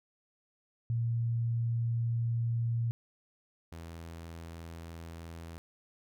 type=tone pair in turn; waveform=sine / sawtooth; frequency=116.54 / 83.08 Hz; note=A#2 / E2; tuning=0 / +14 cents; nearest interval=tritone; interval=586 cents; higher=first; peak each=-28 / -39 dBFS; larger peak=first; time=0.9-2.91 / 3.72-5.58 s; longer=first; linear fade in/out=0 ms; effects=none